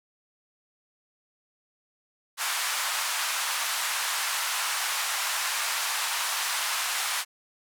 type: band-pass noise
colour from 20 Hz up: pink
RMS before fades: -29 dBFS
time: 2.37-7.25 s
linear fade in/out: 50 ms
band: 910 to 13000 Hz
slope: 24 dB/octave
effects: none